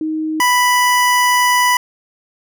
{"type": "tone pair in turn", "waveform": ["sine", "25% pulse"], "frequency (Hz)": [313.2, 988.1], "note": ["D#4", "B5"], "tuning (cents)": [11, 1], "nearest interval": "octave + minor sixth", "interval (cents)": 1990, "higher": "second", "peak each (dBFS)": [-17, -7], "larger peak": "second", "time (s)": [[0.01, 0.4], [0.4, 1.77]], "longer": "second", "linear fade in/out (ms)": 2, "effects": []}